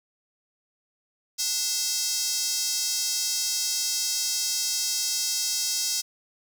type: tone with high-pass filter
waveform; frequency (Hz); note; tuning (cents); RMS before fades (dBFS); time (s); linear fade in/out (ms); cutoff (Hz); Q
square; 293.7; D4; 0; -27; 1.38-6.02; 20; 5500; 2.7
effects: none